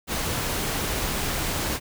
pink noise, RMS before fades -27 dBFS, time 0.07-1.8 s, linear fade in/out 50 ms, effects none

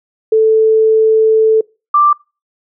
sine tone pair in turn, 440 / 1178.1 Hz, A4 / D6, 0 / +5 cents, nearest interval octave + perfect fourth, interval 1705 cents, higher second, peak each -6 dBFS, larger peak neither, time 0.32-1.61 / 1.94-2.13 s, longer first, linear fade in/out 5 ms, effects noise-tail reverb RT60 0.3 s tail -25 dB re dry

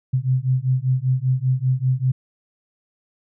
sine beating tone pair, 126.8 / 131.9 Hz, B2 / C3, +46 / +14 cents, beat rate 5.1 Hz, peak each -20 dBFS, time 0.13-2.12 s, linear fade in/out 10 ms, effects none

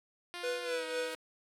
5% pulse tone with pitch glide, 351.2 to 316.5 Hz, F4 to D#4, +10 to +30 cents, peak -29 dBFS, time 0.34-1.15 s, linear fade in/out 0 ms, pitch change -180 cents, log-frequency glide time 0.63-0.84 s
square tone with tremolo, 493.9 Hz, B4, in tune, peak -32 dBFS, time 0.43-1.15 s, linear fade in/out 10 ms, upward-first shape triangle, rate 4 Hz, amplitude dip 75%
violet noise with exponential growth, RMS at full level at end -41 dBFS, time 0.91-1.14 s, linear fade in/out 0 ms, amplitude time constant 49 ms
effects low-pass 9000 Hz 12 dB/octave

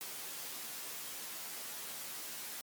white noise with comb filter, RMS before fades -44 dBFS, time 0.01-2.61 s, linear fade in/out 0 ms, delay 13 ms, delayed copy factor +0.9, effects high-pass 150 Hz 12 dB/octave + MP3 96 kbps

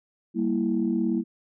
sine chord, E diminished, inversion first, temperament equal, 196 / 233.1 / 329.6 Hz, G3 / Bb3 / E4, 0 / 0 / 0 cents, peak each -27 / -25 / -26 dBFS, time 0.34-1.24 s, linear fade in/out 50 ms, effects tanh soft clip ceiling -13 dBFS

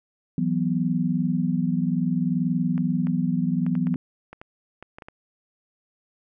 sine chord, E suspended second, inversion none, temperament just, 164.81 / 185.42 / 247.2 Hz, E3 / F#3 / B3, 0 / +4 / +2 cents, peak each -25 dBFS, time 0.38-3.96 s, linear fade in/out 2 ms
clicks, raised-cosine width 0.5 ms, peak -25 dBFS, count 12, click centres 2.779 / 3.07 / 3.665 / 3.753 / 3.87 / 3.942 / 4.33 / 4.415 / 4.826 / 4.985 / 5.022 / 5.085 s
effects none

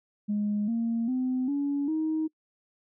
sine tone with pitch steps, 207.7 / 230.5 / 255.7 / 283.7 / 314.8 Hz, G#3 / A#3 / C4 / C#4 / D#4, 0 / -19 / -40 / +40 / +20 cents, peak -24 dBFS, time 0.28-2.28 s, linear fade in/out 20 ms, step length 400 ms, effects noise-tail reverb RT60 0.1 s tail -25 dB re dry + tanh soft clip ceiling -21 dBFS

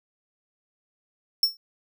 square tone with exponential decay, 5400 Hz, E8, 41 cents sharp, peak -14 dBFS, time 1.43-1.57 s, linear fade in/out 2 ms, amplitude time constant 29 ms, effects none

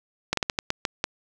slowing click train, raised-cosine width 0.2 ms, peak -6 dBFS, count 8, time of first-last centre 0.33-1.041 s, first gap 43 ms, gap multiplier 1.28, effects none

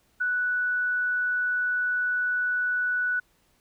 sine tone with ADSR envelope, 1480 Hz, F#6, in tune, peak -21 dBFS, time 0.2-3.2 s, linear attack 16 ms, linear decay 3 ms, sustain -2 dB, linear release 8 ms, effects pink hiss -66 dBFS RMS until 3.6 s

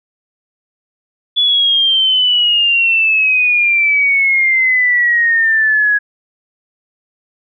sine exponential sweep, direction down, 3442 to 1661.2 Hz, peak -9 dBFS, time 1.36-5.99 s, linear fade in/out 20 ms, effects none

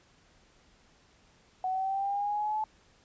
sine linear sweep, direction up, 741 to 868 Hz, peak -28 dBFS, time 1.64-2.64 s, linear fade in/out 2 ms, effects pink hiss -63 dBFS RMS until 3.04 s + resampled to 16000 Hz

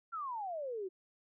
sine exponential sweep, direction down, 1396.9 to 360 Hz, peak -37 dBFS, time 0.12-0.89 s, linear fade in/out 20 ms, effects none

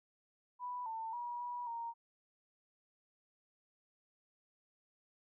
sine tone with pitch steps, 987 / 896 / 962 / 971 / 930 Hz, B5 / A5 / B5 / B5 / A#5, -1 / +31 / -46 / -30 / -4 cents, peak -39 dBFS, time 0.59-1.94 s, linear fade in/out 50 ms, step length 270 ms, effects none

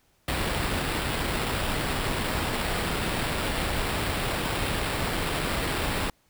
pink noise with sample-and-hold, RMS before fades -28 dBFS, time 0.28-6.1 s, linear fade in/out 2 ms, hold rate 6300 Hz, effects pink hiss -66 dBFS RMS until 6.29 s

